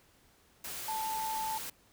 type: tone in noise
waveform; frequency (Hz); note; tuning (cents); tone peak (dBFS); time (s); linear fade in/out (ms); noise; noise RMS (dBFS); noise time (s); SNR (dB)
sine; 880; A5; 0; -33; 0.88-1.58; 5; white; -41; 0.64-1.7; +5
effects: pink hiss -65 dBFS RMS until 1.92 s